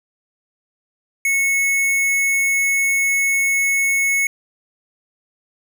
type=tone; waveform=square; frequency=2199 Hz; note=C#7; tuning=14 cents flat; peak=-16 dBFS; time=1.25-4.27 s; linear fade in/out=2 ms; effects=none